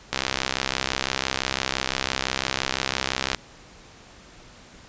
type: click train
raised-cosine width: 0.2 ms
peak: -5 dBFS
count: 213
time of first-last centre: 0.13-3.347 s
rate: 65.9 Hz
effects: pink hiss -48 dBFS RMS until 4.88 s + resampled to 16000 Hz